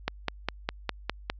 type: click train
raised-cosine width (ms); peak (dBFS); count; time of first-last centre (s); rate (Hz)
0.3; -11; 7; 0.08-1.3; 4.92
effects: added 50 Hz sine -44 dBFS peak until 1.39 s + resampled to 16000 Hz